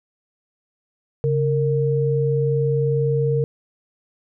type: tone pair together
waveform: sine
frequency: 138.59 / 461.1 Hz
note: C#3 / A#4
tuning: 0 / -19 cents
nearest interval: octave + major sixth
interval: 2081 cents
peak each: -19 / -20 dBFS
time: 1.24-3.44 s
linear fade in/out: 0 ms
effects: none